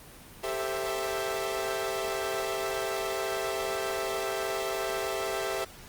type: chord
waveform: sawtooth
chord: A minor seventh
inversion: third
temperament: equal with one note detuned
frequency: 392 / 442 / 523.3 / 659.3 Hz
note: G4 / A4 / C5 / E5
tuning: 0 / +8 / 0 / 0 cents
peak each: -30 / -33 / -34 / -30 dBFS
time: 0.43-5.65 s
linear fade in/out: 10 ms
effects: pink hiss -49 dBFS RMS until 5.88 s + Opus 24 kbps